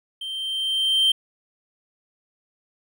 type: tone with level ramp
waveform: triangle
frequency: 3136 Hz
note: G7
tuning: in tune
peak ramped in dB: -28 to -13 dBFS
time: 0.21-1.12 s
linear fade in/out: 5 ms
effects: none